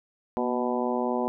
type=harmonic tone with a mistuned harmonic; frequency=124.2 Hz; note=B2; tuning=10 cents sharp; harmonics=2 / 3 / 4 / 5 / 6 / 7 / 8; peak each=-29 / -31 / -32 / -33 / -34 / -34 / -35 dBFS; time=0.37-1.28 s; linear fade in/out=0 ms; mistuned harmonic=2; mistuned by=-46 cents; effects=none